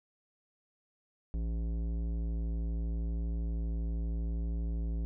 sine tone with tanh clipping, 56.3 Hz, A1, 40 cents sharp, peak -33 dBFS, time 1.34-5.05 s, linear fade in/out 0 ms, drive 14 dB, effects none

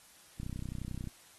click train, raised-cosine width 5 ms, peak -27 dBFS, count 22, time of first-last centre 0.4-1.073 s, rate 31.2 Hz, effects white hiss -59 dBFS RMS until 1.38 s + AAC 32 kbps

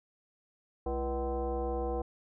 sine tone with frequency modulation, 211.5 Hz, G#3, 32 cents sharp, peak -30 dBFS, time 0.86-2.02 s, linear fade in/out 5 ms, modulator 274 Hz, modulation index 2.1, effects none

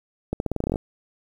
accelerating click train, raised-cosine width 2 ms, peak -11 dBFS, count 12, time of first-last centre 0.33-0.758 s, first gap 71 ms, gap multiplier 0.87, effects 8-bit

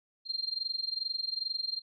sine tone with amplitude modulation, 4186 Hz, C8, in tune, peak -28 dBFS, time 0.25-1.82 s, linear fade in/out 50 ms, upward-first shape sine, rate 22.4 Hz, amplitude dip 90%, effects none

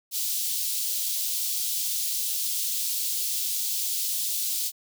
white high-pass noise, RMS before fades -28 dBFS, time 0.11-4.72 s, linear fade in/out 50 ms, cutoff 3400 Hz, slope 24 dB/octave, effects none

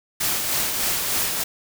white noise with tremolo, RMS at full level -22 dBFS, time 0.2-1.44 s, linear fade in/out 10 ms, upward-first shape sine, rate 3.3 Hz, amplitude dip 35%, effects none

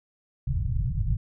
white low-pass noise, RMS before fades -26 dBFS, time 0.47-1.17 s, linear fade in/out 5 ms, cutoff 140 Hz, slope 48 dB/octave, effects none

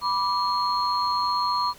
sine tone cluster, 984 / 1169 / 4263 Hz, B5 / D6 / C8, -7 / -8 / +32 cents, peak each -24 / -25 / -29 dBFS, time 0.01-1.74 s, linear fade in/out 50 ms, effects tanh soft clip ceiling -12 dBFS + pink hiss -49 dBFS RMS until 1.78 s

